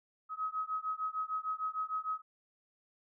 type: beating tone pair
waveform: sine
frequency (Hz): 1269 / 1275.6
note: D#6 / D#6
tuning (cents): +34 / +43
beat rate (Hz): 6.6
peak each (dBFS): -37 / -37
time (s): 0.29-2.22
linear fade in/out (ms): 50
effects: none